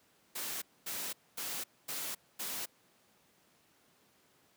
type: noise bursts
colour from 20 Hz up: white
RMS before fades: -39 dBFS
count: 5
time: 0.35-2.66 s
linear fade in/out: 10 ms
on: 270 ms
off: 240 ms
effects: pink hiss -68 dBFS RMS until 4.56 s + high-pass 150 Hz 12 dB/octave